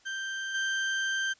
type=tone with level steps; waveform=35% pulse; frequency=1568 Hz; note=G6; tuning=in tune; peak=-31 / -26 dBFS; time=0.05-1.34 s; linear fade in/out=20 ms; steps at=0.54 s; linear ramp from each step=10 ms; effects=white hiss -62 dBFS RMS until 1.39 s + resampled to 16000 Hz